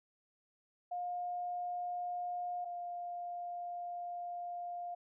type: tone pair in turn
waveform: sine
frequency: 711 / 702.8 Hz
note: F5 / F5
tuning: +31 / +11 cents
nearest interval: unison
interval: 20 cents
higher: first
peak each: -36 / -39 dBFS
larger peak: first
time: 0.91-2.65 / 2.65-4.95 s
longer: second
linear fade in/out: 10 ms
effects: none